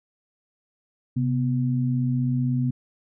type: tone pair together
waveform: sine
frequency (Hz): 130.81 / 246.9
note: C3 / B3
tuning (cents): 0 / 0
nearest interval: major seventh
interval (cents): 1100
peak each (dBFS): -22 / -25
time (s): 1.16-2.71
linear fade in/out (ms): 10
effects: none